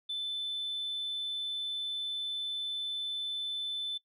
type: tone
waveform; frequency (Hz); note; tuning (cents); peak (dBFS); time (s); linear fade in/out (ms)
sine; 3520; A7; 0; -31; 0.09-3.98; 10
effects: noise-tail reverb RT60 0.1 s tail -21 dB re dry + tanh soft clip ceiling -30 dBFS